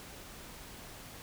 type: silence
effects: pink hiss -49 dBFS RMS until 1.22 s